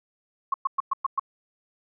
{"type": "tone bursts", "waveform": "sine", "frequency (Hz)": 1088, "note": "C#6", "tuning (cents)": -33, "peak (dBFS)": -20, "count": 6, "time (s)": [0.52, 1.196], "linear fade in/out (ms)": 5, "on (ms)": 21, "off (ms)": 110, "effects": []}